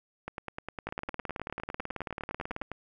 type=two click trains; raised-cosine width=0.5 ms; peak=-20 / -21 dBFS; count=33 / 25; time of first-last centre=0.87-2.619 / 0.28-2.717 s; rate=18.3 / 9.85 Hz; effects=none